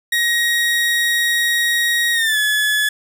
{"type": "tone with pitch glide", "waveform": "30% pulse", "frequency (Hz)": [1887, 1710.5], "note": ["A#6", "A6"], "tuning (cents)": [21, -49], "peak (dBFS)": -12, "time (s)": [0.12, 2.89], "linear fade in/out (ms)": 5, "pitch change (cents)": -170, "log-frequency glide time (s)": [2.13, 2.38], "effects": []}